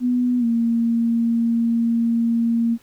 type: tone with pitch glide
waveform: sine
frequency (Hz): 246.9 to 231.7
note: B3 to A#3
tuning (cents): 0 to -10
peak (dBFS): -16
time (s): 0-2.78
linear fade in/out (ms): 50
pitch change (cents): -110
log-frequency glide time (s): 0.39-0.45
effects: pink hiss -55 dBFS RMS until 2.82 s